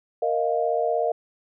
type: chord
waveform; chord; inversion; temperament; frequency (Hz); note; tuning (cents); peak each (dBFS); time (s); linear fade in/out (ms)
sine; Bb suspended fourth; none; equal; 466.2 / 622.3 / 698.5; Bb4 / Eb5 / F5; 0 / 0 / 0; -25; 0.22-1.12; 5
effects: none